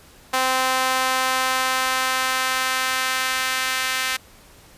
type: tone with high-pass filter sweep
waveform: sawtooth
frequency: 259.4 Hz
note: C4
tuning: 15 cents flat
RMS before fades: -22 dBFS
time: 0.33-4.17 s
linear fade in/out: 10 ms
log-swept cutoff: 850 to 1800 Hz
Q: 1.2
effects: pink hiss -49 dBFS RMS until 4.77 s + resampled to 32000 Hz